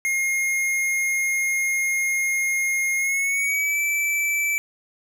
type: tone with pitch glide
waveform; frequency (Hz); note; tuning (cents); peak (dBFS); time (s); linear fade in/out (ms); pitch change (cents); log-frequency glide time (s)
square; 2139 to 2319; C7 to D7; +38 to -22; -21; 0.05-4.58; 0; +140; 2.96-3.79
effects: none

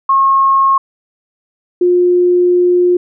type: tone pair in turn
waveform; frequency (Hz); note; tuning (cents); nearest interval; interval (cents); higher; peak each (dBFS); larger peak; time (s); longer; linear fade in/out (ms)
sine; 1084 / 356.1; C#6 / F4; -39 / +34; octave + perfect fifth; 1927; first; -7; neither; 0.09-0.78 / 1.81-2.97; second; 5
effects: none

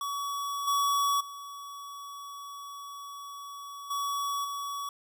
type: tone with level steps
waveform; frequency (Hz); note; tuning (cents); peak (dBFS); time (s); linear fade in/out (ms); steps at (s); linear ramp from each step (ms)
square; 1131; C#6; +34; -32 / -25 / -41 / -30 / -34; 0.01-4.89; 2; 0.67 / 1.2 / 3.9 / 4.44; 10
effects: none

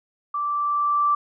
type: tone with level ramp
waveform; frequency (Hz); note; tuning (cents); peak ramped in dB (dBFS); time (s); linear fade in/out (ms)
sine; 1169; D6; -8; -23 to -16; 0.34-1.15; 5
effects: none

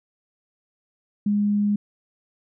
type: tone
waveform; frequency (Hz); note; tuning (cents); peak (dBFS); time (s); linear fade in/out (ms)
sine; 205.9; G#3; -15; -18; 1.26-1.76; 5
effects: none

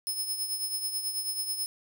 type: tone with tremolo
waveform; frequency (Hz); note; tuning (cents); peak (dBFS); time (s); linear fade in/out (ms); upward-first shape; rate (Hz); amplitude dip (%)
10% pulse; 5200; E8; -24; -22; 0.07-1.66; 0; triangle; 9.2; 65
effects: none

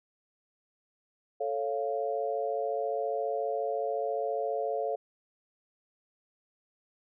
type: chord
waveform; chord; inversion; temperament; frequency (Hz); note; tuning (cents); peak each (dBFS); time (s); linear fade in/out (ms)
sine; A augmented; none; equal with one note detuned; 440 / 554.4 / 695.2; A4 / C#5 / E#5; 0 / 0 / -8; -33; 1.4-4.96; 10
effects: none

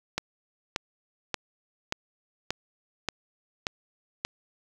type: click train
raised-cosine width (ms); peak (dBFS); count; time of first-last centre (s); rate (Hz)
0.2; -10; 8; 0.18-4.25; 1.72
effects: 8-bit

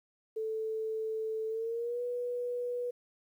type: tone with pitch glide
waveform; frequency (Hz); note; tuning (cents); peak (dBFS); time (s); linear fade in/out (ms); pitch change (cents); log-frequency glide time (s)
sine; 440 to 488.2; A4 to B4; 0 to -20; -32; 0.36-2.91; 10; +180; 1.48-2.02
effects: 11-bit

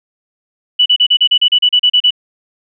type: tone bursts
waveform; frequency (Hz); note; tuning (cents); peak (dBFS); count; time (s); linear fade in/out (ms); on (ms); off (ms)
sine; 2960; F#7; 0; -6; 13; 0.79-2.107; 10; 69; 35
effects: none

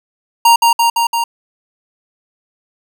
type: tone with echo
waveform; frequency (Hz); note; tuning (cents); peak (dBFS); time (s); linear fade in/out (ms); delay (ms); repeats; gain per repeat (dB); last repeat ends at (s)
square; 932.3; A#5; 0; -6; 0.45-0.56; 5; 170; 4; -2; 1.24
effects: none

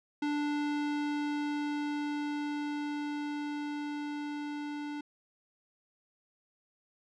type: tone with level ramp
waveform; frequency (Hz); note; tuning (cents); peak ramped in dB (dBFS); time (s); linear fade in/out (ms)
square; 293.7; D4; 0; -30 to -37; 0.22-5.01; 5
effects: low-pass 4000 Hz 12 dB/octave

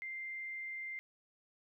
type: tone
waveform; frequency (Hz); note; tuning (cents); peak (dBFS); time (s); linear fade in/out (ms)
sine; 2093; C7; 0; -40; 0.02-0.99; 0
effects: 13-bit

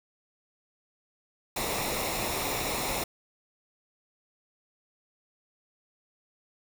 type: noise with comb filter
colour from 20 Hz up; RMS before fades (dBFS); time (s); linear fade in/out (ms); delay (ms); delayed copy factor
pink; -31; 1.56-3.04; 5; 0.64; -0.6
effects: none

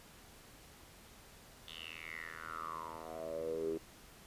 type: tone with band-pass filter sweep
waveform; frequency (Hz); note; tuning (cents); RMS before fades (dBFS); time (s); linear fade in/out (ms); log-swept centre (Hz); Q
10% pulse; 81; E2; -30; -43; 1.67-3.78; 10; 3400 to 360; 8.5
effects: pink hiss -58 dBFS RMS until 4.26 s + resampled to 32000 Hz

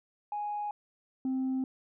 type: tone pair in turn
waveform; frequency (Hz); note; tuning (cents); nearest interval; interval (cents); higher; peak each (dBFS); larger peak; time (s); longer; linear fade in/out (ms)
sine; 830.6 / 261.6; G#5 / C4; 0 / 0; octave + minor sixth; 2000; first; -31 / -26; second; 0.32-0.71 / 1.25-1.64; neither; 2
effects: tanh soft clip ceiling -27 dBFS

